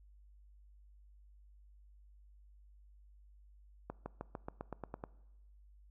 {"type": "accelerating click train", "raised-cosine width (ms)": 1, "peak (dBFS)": -27, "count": 10, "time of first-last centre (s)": [3.9, 5.039], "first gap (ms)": 160, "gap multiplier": 0.94, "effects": ["noise-tail reverb RT60 1.0 s tail -21 dB re dry", "added 50 Hz sine -58 dBFS peak until 5.9 s"]}